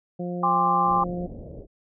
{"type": "harmonic tone", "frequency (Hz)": 176.8, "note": "F3", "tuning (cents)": 22, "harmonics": [1, 2, 3, 4], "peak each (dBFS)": [-29, -34, -35, -40], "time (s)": [0.19, 1.27], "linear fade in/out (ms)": 10}
{"type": "chord", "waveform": "sine", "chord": "G suspended fourth", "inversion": "none", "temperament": "equal with one note detuned", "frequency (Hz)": [804.6, 1046.5, 1174.7], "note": ["G5", "C6", "D6"], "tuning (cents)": [45, 0, 0], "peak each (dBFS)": -23, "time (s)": [0.43, 1.04], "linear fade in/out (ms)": 5}
{"type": "low-pass noise", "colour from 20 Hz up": "pink", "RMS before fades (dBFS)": -39, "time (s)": [0.85, 1.67], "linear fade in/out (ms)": 50, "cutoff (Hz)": 630, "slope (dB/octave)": 48}
{"effects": []}